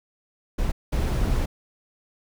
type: noise bursts at uneven times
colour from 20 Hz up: brown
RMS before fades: -23 dBFS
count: 2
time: 0.58-0.72 / 0.92-1.46 s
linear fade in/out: 10 ms
effects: none